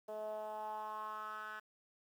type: tone with band-pass filter sweep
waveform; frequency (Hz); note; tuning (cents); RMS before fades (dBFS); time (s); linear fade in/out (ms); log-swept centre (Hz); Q
10% pulse; 214.4; A3; -45; -44; 0.08-1.6; 10; 560 to 1600; 4.6
effects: 11-bit